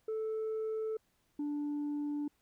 sine tone pair in turn, 438.6 / 292.7 Hz, A4 / D4, -6 / -6 cents, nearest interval perfect fifth, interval 700 cents, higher first, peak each -31 / -31 dBFS, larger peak neither, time 0.08-0.97 / 1.39-2.28 s, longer neither, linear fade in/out 5 ms, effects tanh soft clip ceiling -32 dBFS + pink hiss -75 dBFS RMS until 2.41 s

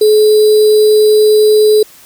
sine tone with sample-and-hold, 426.9 Hz, G#4, 48 cents sharp, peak -4 dBFS, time 0.01-1.83 s, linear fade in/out 5 ms, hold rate 4410 Hz, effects white hiss -40 dBFS RMS until 2.05 s

